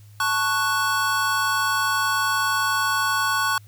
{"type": "chord", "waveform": "square", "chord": "F# minor", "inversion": "first", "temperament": "equal", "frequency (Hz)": [880, 1108.7, 1480], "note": ["A5", "C#6", "F#6"], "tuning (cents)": [0, 0, 0], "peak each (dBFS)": [-29, -24, -24], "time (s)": [0.2, 3.58], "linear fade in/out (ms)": 2, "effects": ["added 104 Hz sine -44 dBFS peak until 3.67 s", "white hiss -58 dBFS RMS until 3.67 s"]}